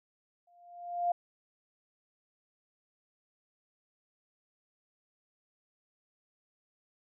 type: tone with exponential growth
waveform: sine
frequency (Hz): 700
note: F5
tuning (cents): +4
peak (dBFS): -24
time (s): 0.47-1.12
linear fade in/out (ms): 5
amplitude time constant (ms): 140
effects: none